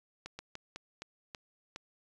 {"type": "slowing click train", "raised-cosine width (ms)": 0.2, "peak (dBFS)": -25, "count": 7, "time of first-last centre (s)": [0.26, 1.761], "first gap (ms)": 130, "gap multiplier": 1.26, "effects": ["resampled to 24000 Hz"]}